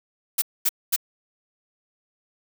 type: noise bursts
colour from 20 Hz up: blue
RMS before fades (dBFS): -20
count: 3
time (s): 0.38-0.963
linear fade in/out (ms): 10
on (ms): 41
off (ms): 230
effects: none